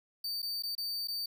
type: tone with dropouts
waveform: 45% pulse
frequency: 4600 Hz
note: D8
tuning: 37 cents flat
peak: -33 dBFS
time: 0.24-1.26 s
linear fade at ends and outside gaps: 5 ms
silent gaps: 0.42-0.427 / 0.624-0.634 / 0.752-0.779 / 1.074-1.082 s
effects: none